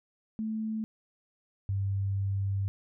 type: tone pair in turn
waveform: sine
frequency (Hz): 219 / 98.29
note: A3 / G2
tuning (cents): -8 / +5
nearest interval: octave + major second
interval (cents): 1387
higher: first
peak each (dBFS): -30 / -27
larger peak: second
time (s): 0.39-0.84 / 1.69-2.68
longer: second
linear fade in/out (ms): 0
effects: none